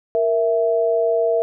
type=tone pair together; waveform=sine; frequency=466.2 / 659.3 Hz; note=A#4 / E5; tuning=0 / 0 cents; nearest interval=tritone; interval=600 cents; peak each=-18 dBFS; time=0.15-1.42 s; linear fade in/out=0 ms; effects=none